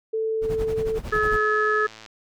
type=tone; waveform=sine; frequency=442.4 Hz; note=A4; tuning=9 cents sharp; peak=-22 dBFS; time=0.13-0.99 s; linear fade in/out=10 ms
type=noise with tremolo; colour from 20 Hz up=brown; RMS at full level=-29 dBFS; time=0.41-1.41 s; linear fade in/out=50 ms; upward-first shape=sine; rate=11 Hz; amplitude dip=80%
type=click train; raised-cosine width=0.2 ms; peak=-25 dBFS; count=109; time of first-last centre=1.08-2.062 s; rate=110 Hz
type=harmonic tone; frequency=427.4 Hz; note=G#4; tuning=50 cents sharp; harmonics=1 / 3 / 4; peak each=-23 / -23 / -23 dBFS; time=1.12-1.87 s; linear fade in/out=10 ms
effects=none